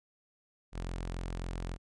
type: tone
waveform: sawtooth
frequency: 43.65 Hz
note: F1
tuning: in tune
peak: -32 dBFS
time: 0.72-1.78 s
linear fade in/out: 50 ms
effects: resampled to 22050 Hz